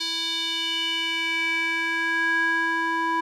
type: tone with band-pass filter sweep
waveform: square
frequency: 329.6 Hz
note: E4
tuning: in tune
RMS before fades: -25 dBFS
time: 0-3.21 s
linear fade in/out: 10 ms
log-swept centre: 4100 to 1200 Hz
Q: 4.4
effects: none

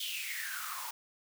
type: noise with high-pass filter sweep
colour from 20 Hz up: white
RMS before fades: -39 dBFS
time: 0-0.91 s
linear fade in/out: 5 ms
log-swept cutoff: 3300 to 880 Hz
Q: 8.1
effects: none

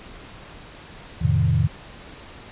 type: chord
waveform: sine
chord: F dominant seventh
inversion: none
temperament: equal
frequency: 87.31 / 110 / 130.81 / 155.56 Hz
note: F2 / A2 / C3 / Eb3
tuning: 0 / 0 / 0 / 0 cents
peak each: -22 dBFS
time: 1.21-1.68 s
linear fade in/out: 10 ms
effects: pink hiss -42 dBFS RMS until 2.51 s + resampled to 8000 Hz

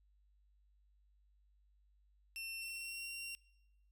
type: tone with pitch glide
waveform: sawtooth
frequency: 2700 to 2752 Hz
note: E7 to F7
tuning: +41 to -26 cents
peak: -40 dBFS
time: 2.36-3.35 s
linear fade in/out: 0 ms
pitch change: +33 cents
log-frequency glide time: 2.59-3.1 s
effects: noise-tail reverb RT60 0.9 s tail -22 dB re dry + added 50 Hz sine -68 dBFS peak until 3.91 s

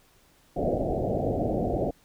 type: low-pass noise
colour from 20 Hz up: white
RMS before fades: -27 dBFS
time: 0.56-1.91 s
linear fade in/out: 10 ms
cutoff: 740 Hz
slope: 96 dB/octave
effects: pink hiss -61 dBFS RMS until 2.04 s

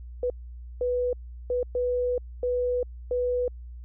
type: tone bursts at uneven times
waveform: sine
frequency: 493.9 Hz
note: B4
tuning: in tune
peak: -23 dBFS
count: 6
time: 0.23-0.3 / 0.81-1.13 / 1.5-1.63 / 1.75-2.18 / 2.43-2.83 / 3.11-3.48 s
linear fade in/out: 2 ms
effects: added 60 Hz sine -38 dBFS peak until 3.84 s

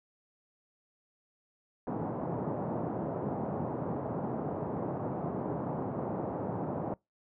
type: band-pass noise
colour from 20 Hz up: pink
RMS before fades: -35 dBFS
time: 1.87-6.94 s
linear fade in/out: 2 ms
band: 120 to 900 Hz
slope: 24 dB/octave
effects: noise-tail reverb RT60 0.2 s tail -25 dB re dry

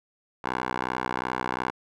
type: tone with band-pass filter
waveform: 10% pulse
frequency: 62.8 Hz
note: B1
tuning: 30 cents sharp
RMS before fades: -30 dBFS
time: 0.44-1.71 s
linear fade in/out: 5 ms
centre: 1100 Hz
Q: 1.4
effects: none

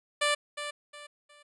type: tone with echo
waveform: 10% pulse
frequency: 587.3 Hz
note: D5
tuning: in tune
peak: -16 dBFS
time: 0.21-0.35 s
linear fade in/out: 10 ms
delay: 360 ms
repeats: 3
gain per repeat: -10 dB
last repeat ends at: 1.43 s
effects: resampled to 24000 Hz

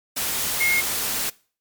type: tone in noise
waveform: sine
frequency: 2147 Hz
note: C7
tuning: 44 cents sharp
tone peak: -18 dBFS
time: 0.6-0.81 s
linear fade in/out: 10 ms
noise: white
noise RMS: -25 dBFS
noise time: 0.16-1.3 s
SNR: +4 dB
effects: noise-tail reverb RT60 0.4 s tail -22 dB re dry + MP3 96 kbps

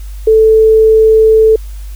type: tone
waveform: sine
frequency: 439.9 Hz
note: A4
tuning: in tune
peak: -3 dBFS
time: 0.27-1.56 s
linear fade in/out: 5 ms
effects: added 50 Hz sine -22 dBFS peak until 1.95 s + white hiss -42 dBFS RMS until 1.95 s

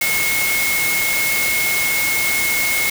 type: tone in noise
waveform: sine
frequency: 2171 Hz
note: C#7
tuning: 37 cents flat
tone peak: -18 dBFS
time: 0.01-2.9 s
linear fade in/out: 5 ms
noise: white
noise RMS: -21 dBFS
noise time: 0.01-2.9 s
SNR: 0 dB
effects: none

